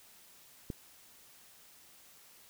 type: click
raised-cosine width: 3 ms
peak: -24 dBFS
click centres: 0.702 s
effects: white hiss -59 dBFS RMS until 2.49 s